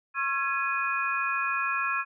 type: tone cluster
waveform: sine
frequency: 1088 / 1355 / 1669 / 2479 Hz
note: C#6 / E6 / G#6 / D#7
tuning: -33 / +47 / +8 / -7 cents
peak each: -31 dBFS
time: 0.14-2.05 s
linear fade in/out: 50 ms
effects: none